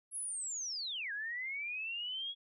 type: linear two-way sweep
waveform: sine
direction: down then up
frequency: 11000 to 1610 to 3352 Hz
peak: -37 dBFS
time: 0.11-2.35 s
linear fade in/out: 50 ms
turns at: 1.12 s
effects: none